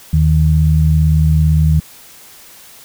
sine tone pair together, 77.78 / 155.56 Hz, D#2 / D#3, 0 / 0 cents, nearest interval octave, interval 1200 cents, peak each -11 dBFS, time 0.13-1.8 s, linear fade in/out 5 ms, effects white hiss -40 dBFS RMS until 2.84 s

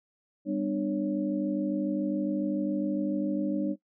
sine tone cluster, 200 / 252.7 / 299.9 / 557 Hz, G3 / B3 / D4 / C#5, +35 / +40 / +36 / +8 cents, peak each -32 / -35 / -28 / -36 dBFS, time 0.45-3.76 s, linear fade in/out 50 ms, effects noise-tail reverb RT60 0.1 s tail -17 dB re dry

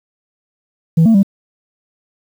sine tone with pitch steps, 163.1 / 225.1 / 196.6 Hz, E3 / A3 / G3, -18 / +40 / +5 cents, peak -4 dBFS, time 0.97-1.231 s, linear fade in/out 10 ms, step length 87 ms, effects tanh soft clip ceiling -5 dBFS + 7-bit

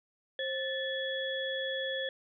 sine tone cluster, 531 / 1751 / 3367 Hz, C5 / A6 / G#7, +25 / -9 / +23 cents, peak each -35 / -37 / -37 dBFS, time 0.39-2.09 s, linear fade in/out 2 ms, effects none

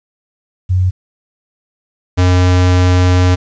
sine / square tone pair in turn, 92 / 90.52 Hz, F#2 / F#2, -9 / -37 cents, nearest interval unison, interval 28 cents, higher first, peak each -9 / -8 dBFS, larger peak second, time 0.69-0.91 / 2.17-3.36 s, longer second, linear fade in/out 20 ms, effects resampled to 16000 Hz + 8-bit

